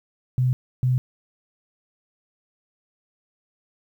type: tone pair in turn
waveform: sine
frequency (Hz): 127 / 127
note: B2 / B2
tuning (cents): +49 / +49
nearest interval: unison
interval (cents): 0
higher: neither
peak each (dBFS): -17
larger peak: neither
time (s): 0.38-0.53 / 0.83-0.98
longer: neither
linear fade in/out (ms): 0
effects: 9-bit